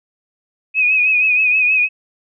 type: tone with vibrato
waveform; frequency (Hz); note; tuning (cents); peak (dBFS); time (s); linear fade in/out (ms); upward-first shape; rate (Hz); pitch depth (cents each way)
sine; 2516; D#7; +19; -11; 0.74-1.89; 50; triangle; 6.3; 63
effects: none